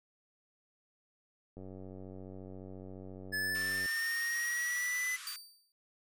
click train, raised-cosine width 2 ms, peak -35 dBFS, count 217, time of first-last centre 1.57-3.858 s, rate 94.4 Hz
square exponential sweep, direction up, 1720 to 2017 Hz, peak -33 dBFS, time 3.32-5.17 s, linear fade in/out 20 ms
pink band-pass noise, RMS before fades -48 dBFS, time 3.55-5.36 s, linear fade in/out 0 ms, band 1100 to 12000 Hz, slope 96 dB/octave
sawtooth tone with exponential decay, 4635 Hz, D8, 24 cents flat, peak -34 dBFS, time 5.27-5.72 s, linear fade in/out 1 ms, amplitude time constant 97 ms
effects none

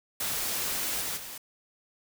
white noise with level steps, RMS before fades -31 / -33 / -41 dBFS, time 0.2-1.38 s, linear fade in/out 5 ms, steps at 1 / 1.16 s, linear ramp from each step 20 ms, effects none

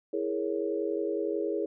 sine chord, A# half-diminished seventh, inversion second, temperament equal, 329.6 / 415.3 / 466.2 / 554.4 Hz, E4 / G#4 / A#4 / C#5, 0 / 0 / 0 / 0 cents, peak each -33 / -31 / -35 / -36 dBFS, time 0.13-1.66 s, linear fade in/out 5 ms, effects none

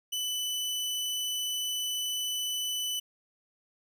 sawtooth tone, 2991 Hz, F#7, 18 cents sharp, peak -27 dBFS, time 0.12-3 s, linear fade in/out 10 ms, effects none

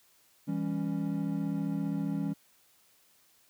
triangle chord, C# diminished, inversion first, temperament equal with one note detuned, 164.81 / 199.88 / 277.2 Hz, E3 / G3 / C#4, 0 / +34 / 0 cents, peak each -32 dBFS, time 0.47-2.34 s, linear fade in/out 20 ms, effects white hiss -65 dBFS RMS until 3.49 s + high-pass 60 Hz 12 dB/octave

